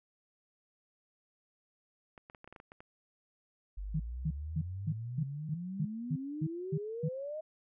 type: clicks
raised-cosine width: 0.5 ms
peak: -35 dBFS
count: 10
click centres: 2.178 / 2.299 / 2.348 / 2.444 / 2.476 / 2.526 / 2.562 / 2.601 / 2.719 / 2.805 s
type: exponential sweep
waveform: sine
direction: up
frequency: 46.65 to 634 Hz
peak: -37 dBFS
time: 3.77-7.41 s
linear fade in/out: 10 ms
type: tone bursts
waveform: sine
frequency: 155.56 Hz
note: D#3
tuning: in tune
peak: -29 dBFS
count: 11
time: 3.94-7.089 s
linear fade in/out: 10 ms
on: 59 ms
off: 250 ms
effects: none